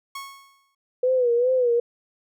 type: tone with exponential decay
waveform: sawtooth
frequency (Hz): 1100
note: C#6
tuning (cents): -14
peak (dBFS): -27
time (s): 0.15-0.75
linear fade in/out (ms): 5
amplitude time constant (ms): 130
type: tone with vibrato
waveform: sine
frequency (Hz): 493.6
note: B4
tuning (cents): -1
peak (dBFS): -17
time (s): 1.03-1.8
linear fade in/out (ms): 5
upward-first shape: sine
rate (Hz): 2.5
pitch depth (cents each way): 85
effects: none